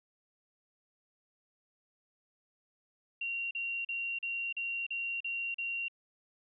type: tone bursts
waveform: sine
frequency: 2756 Hz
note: F7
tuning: 24 cents flat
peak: -33 dBFS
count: 8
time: 3.21-5.883 s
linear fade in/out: 5 ms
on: 300 ms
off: 39 ms
effects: none